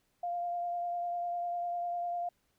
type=tone with vibrato; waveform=sine; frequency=698.5 Hz; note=F5; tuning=in tune; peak=-32 dBFS; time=0.23-2.29 s; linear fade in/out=5 ms; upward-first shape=triangle; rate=10 Hz; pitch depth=19 cents each way; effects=pink hiss -75 dBFS RMS until 2.58 s